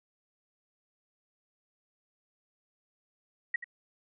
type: tone with echo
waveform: sine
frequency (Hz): 1911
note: A#6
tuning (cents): +43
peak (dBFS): -25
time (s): 3.54-3.56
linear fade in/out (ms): 5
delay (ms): 83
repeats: 1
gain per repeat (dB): -12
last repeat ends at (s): 3.643
effects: none